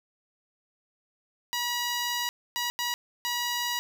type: tone bursts at uneven times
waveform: 10% pulse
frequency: 965 Hz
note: B5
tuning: 40 cents flat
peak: -19 dBFS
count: 4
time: 1.53-2.29 / 2.56-2.7 / 2.79-2.94 / 3.25-3.79 s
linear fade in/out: 0 ms
effects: none